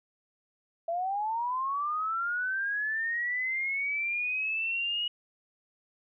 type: linear sweep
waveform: sine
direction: up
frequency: 660 to 2908 Hz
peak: -28 dBFS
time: 0.88-5.08 s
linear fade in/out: 5 ms
effects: none